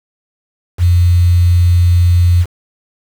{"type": "tone with quantisation", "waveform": "sine", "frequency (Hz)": 87.8, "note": "F2", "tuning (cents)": 10, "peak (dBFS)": -6, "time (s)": [0.78, 2.46], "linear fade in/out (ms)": 50, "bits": 5, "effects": []}